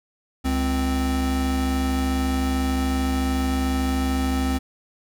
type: tone pair together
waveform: square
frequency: 69.1 / 260.9 Hz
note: C#2 / C4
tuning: -5 / -5 cents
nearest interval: octave + major seventh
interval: 2300 cents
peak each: -24 dBFS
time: 0.44-4.59 s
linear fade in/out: 20 ms
effects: none